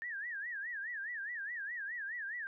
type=tone with vibrato; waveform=sine; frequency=1760 Hz; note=A6; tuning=in tune; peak=-38 dBFS; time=0.02-2.47 s; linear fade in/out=0 ms; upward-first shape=sine; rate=4.8 Hz; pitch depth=190 cents each way; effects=none